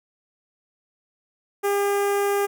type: tone with notch filter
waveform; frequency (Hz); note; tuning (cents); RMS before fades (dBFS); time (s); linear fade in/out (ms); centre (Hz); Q
sawtooth; 403; G4; +48; -22; 1.63-2.47; 20; 4100; 0.73
effects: none